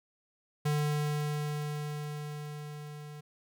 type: tone with level ramp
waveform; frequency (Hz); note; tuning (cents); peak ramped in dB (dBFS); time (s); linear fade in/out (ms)
square; 148.8; D3; +23; -27 to -44; 0.65-3.21; 10
effects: none